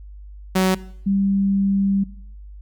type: tone pair in turn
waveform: sawtooth / sine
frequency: 187.4 / 196.68 Hz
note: F#3 / G3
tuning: +22 / +6 cents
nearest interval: minor second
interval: 84 cents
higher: second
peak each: -11 / -16 dBFS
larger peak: first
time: 0.55-0.75 / 1.06-2.04 s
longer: second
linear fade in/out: 10 ms
effects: noise-tail reverb RT60 0.7 s tail -20 dB re dry + added 50 Hz sine -36 dBFS peak until 2.61 s